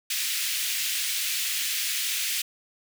pink high-pass noise, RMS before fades -28 dBFS, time 0.1-2.42 s, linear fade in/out 5 ms, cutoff 2200 Hz, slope 24 dB/octave, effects none

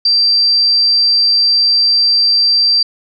sine tone, 4699 Hz, D8, in tune, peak -8 dBFS, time 0.05-2.83 s, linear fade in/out 5 ms, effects none

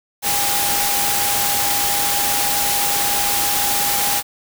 sine tone in noise, 812 Hz, G#5, 39 cents flat, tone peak -24 dBFS, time 0.22-4.23 s, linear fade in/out 50 ms, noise white, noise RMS -19 dBFS, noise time 0.22-4.23 s, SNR -8 dB, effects none

